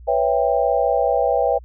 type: chord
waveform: sine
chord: C# half-diminished seventh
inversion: third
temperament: equal with one note detuned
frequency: 493.9 / 554.4 / 659.3 / 793.1 Hz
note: B4 / C#5 / E5 / G5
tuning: 0 / 0 / 0 / +20 cents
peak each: -21 dBFS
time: 0.07-1.59 s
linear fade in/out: 20 ms
effects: added 60 Hz sine -38 dBFS peak until 1.64 s